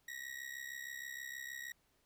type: ring-modulated tone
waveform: 40% pulse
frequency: 1900 Hz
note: A#6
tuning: 33 cents sharp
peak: -40 dBFS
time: 0.08-1.72 s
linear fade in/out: 0 ms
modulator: 33.2 Hz
effects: pink hiss -75 dBFS RMS until 2.05 s